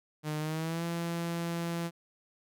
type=tone with pitch glide; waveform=sawtooth; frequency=152.6 to 169.32 Hz; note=D#3 to E3; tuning=-33 to +47 cents; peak=-28 dBFS; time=0.23-1.91 s; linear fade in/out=50 ms; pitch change=+180 cents; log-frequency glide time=0.39-0.84 s; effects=none